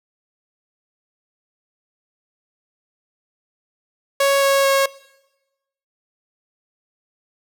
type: tone with pitch steps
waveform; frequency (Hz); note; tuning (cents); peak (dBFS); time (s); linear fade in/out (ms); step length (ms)
sawtooth; 554.4 / 550.6 / 546.8; C#5 / C#5 / C#5; 0 / -12 / -24; -10; 4.2-4.86; 5; 220
effects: noise-tail reverb RT60 1.0 s tail -21 dB re dry